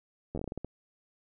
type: slowing click train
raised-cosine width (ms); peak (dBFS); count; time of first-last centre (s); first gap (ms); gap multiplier
2; -23; 10; 0.35-0.646; 11; 1.26
effects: none